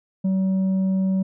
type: tone with tanh clipping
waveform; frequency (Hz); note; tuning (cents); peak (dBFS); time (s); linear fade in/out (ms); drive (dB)
sine; 190; F#3; +46; -19; 0.24-1.23; 10; 4
effects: none